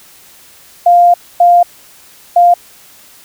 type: tone bursts at uneven times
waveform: sine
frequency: 700 Hz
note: F5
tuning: 4 cents sharp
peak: -3 dBFS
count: 3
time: 0.86-1.14 / 1.4-1.63 / 2.36-2.54 s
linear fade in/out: 5 ms
effects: white hiss -41 dBFS RMS until 3.24 s